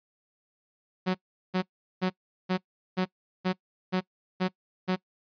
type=tone bursts; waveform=sawtooth; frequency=184.9 Hz; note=F#3; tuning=1 cent flat; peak=-20 dBFS; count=9; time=1.06-4.963 s; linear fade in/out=20 ms; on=87 ms; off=390 ms; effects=noise-tail reverb RT60 0.1 s tail -23 dB re dry + resampled to 11025 Hz